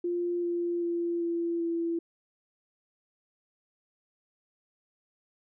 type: tone with pitch steps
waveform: sine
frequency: 349.2 / 345.8 / 342.4 / 339.1 / 335.7 Hz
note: F4 / F4 / F4 / E4 / E4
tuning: 0 / -17 / -34 / +49 / +32 cents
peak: -27 dBFS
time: 0.04-1.99 s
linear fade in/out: 5 ms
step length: 390 ms
effects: none